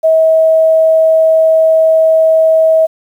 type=tone; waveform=sine; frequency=642 Hz; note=E5; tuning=46 cents flat; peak=-5 dBFS; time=0.03-2.87 s; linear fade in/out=20 ms; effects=7-bit